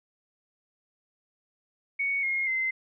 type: tone with pitch steps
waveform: sine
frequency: 2227 / 2146 / 2068 Hz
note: C#7 / C7 / C7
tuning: +7 / +43 / -21 cents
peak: -25 dBFS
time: 1.99-2.71 s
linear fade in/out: 10 ms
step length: 240 ms
effects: none